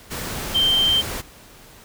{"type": "tone in noise", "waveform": "sine", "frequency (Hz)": 3136, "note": "G7", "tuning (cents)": 0, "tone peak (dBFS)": -15, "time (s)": [0.54, 1.02], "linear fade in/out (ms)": 20, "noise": "pink", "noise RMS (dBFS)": -29, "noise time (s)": [0.1, 1.22], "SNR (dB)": 11, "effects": ["pink hiss -46 dBFS RMS until 1.84 s"]}